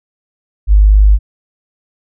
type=tone; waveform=sine; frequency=51 Hz; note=G#1; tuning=31 cents flat; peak=-3 dBFS; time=0.67-1.19 s; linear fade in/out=50 ms; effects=none

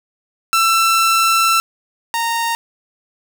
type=tone pair in turn; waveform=sawtooth; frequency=1338 / 925.2 Hz; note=E6 / A#5; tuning=+25 / -13 cents; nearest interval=tritone; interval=638 cents; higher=first; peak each=-8 / -13 dBFS; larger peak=first; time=0.53-1.6 / 2.14-2.55 s; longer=first; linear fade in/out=0 ms; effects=none

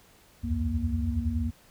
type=tone cluster; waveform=sine; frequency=68.5 / 80.4 / 89.8 / 234.9 Hz; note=C#2 / E2 / F2 / A#3; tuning=-20 / -43 / +49 / +13 cents; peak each=-31 dBFS; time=0.43-1.51 s; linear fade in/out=20 ms; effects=pink hiss -58 dBFS RMS until 1.7 s

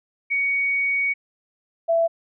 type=tone pair in turn; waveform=sine; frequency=2240 / 666 Hz; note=C#7 / E5; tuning=+18 / +18 cents; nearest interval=octave + major sixth; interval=2100 cents; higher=first; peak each=-19 / -16 dBFS; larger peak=second; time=0.3-1.14 / 1.88-2.08 s; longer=first; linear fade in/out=20 ms; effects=none

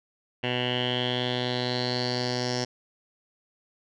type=tone with low-pass filter sweep; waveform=10% pulse; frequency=124.1 Hz; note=B2; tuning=9 cents sharp; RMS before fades=-28 dBFS; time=0.43-2.65 s; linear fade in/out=10 ms; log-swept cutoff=2700 to 5400 Hz; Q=7.3; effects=none

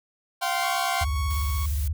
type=chord; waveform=sawtooth; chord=F suspended second; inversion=none; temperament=equal with one note detuned; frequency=698.5 / 768.3 / 1046.5 Hz; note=F5 / G5 / C6; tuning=0 / -35 / 0 cents; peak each=-24 / -24 / -26 dBFS; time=0.41-1.05 s; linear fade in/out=20 ms
type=tone with tremolo; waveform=sawtooth; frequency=1108.7 Hz; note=C#6; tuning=in tune; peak=-28 dBFS; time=0.63-1.66 s; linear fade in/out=5 ms; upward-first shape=square; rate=1.9 Hz; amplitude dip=25%
type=tone with vibrato; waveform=sine; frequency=73.2 Hz; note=D2; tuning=5 cents flat; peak=-23 dBFS; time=1.01-1.93 s; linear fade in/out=5 ms; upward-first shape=sine; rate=17 Hz; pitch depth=250 cents each way
type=noise; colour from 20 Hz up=blue; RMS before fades=-38 dBFS; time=1.3-1.88 s; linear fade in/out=5 ms
effects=none

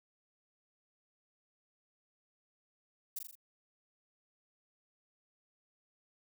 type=noise with echo; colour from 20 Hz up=violet; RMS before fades=-39 dBFS; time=3.16-3.19 s; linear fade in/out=5 ms; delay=41 ms; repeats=4; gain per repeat=-4 dB; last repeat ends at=3.354 s; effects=none

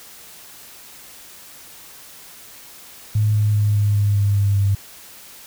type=tone with pitch steps; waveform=sine; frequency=106.4 / 105.36 / 104.33 / 103.31 / 102.3 / 101.3 / 100.31 / 99.33 Hz; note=G#2 / G#2 / G#2 / G#2 / G#2 / G#2 / G2 / G2; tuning=+42 / +25 / +8 / -9 / -26 / -43 / +40 / +23 cents; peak=-14 dBFS; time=3.15-4.75 s; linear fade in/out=5 ms; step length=200 ms; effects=white hiss -42 dBFS RMS until 5.46 s

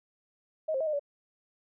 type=tone with pitch steps; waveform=sine; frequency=629 / 531 / 638 / 610 / 572 Hz; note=D#5 / C5 / D#5 / D#5 / D5; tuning=+19 / +25 / +43 / -34 / -46 cents; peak=-27 dBFS; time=0.68-0.995 s; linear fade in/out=10 ms; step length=63 ms; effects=none

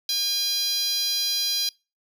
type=tone with high-pass filter; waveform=10% pulse; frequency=810 Hz; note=G#5; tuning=43 cents flat; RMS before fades=-25 dBFS; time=0.09-1.69 s; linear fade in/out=2 ms; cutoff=4400 Hz; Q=3.5; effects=noise-tail reverb RT60 0.3 s tail -26 dB re dry

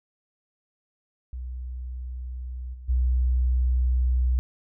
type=tone with level steps; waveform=sine; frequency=62.5 Hz; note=B1; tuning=21 cents sharp; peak=-31 / -38 / -19 dBFS; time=1.33-4.39 s; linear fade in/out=0 ms; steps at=2.73 / 2.88 s; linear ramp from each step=20 ms; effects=none

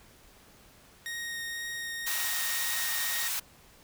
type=tone with vibrato; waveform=sawtooth; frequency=1864.7 Hz; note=A#6; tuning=in tune; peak=-31 dBFS; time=1.06-3.28 s; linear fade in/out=0 ms; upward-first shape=triangle; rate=2 Hz; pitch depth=9 cents each way
type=high-pass noise; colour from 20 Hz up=white; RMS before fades=-32 dBFS; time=2.06-3.4 s; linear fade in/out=10 ms; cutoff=740 Hz; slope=24 dB/octave
effects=pink hiss -57 dBFS RMS until 3.83 s

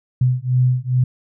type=beating tone pair; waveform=sine; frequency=125.3 / 127.7 Hz; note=B2 / C3; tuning=+25 / -42 cents; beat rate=2.4 Hz; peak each=-17 dBFS; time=0.21-1.04 s; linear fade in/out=5 ms; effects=none

